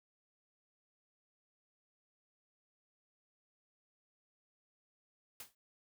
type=noise with exponential decay; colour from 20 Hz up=white; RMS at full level=-44 dBFS; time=5.4-5.55 s; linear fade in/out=2 ms; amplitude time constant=31 ms; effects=none